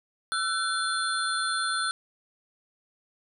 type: tone cluster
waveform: sine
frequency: 1341 / 1501 / 3479 / 4203 / 9170 Hz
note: E6 / F#6 / A7 / C8 / D9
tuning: +29 / +24 / -20 / +7 / -42 cents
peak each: -30 / -30 / -35 / -33 / -35 dBFS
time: 0.32-1.91 s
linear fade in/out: 0 ms
effects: none